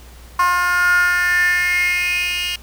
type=tone with high-pass filter sweep; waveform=10% pulse; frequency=356.1 Hz; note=F4; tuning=34 cents sharp; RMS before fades=-17 dBFS; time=0.39-2.56 s; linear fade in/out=5 ms; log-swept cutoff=1100 to 3000 Hz; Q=7.4; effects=added 60 Hz sine -39 dBFS peak until 2.62 s + pink hiss -45 dBFS RMS until 2.62 s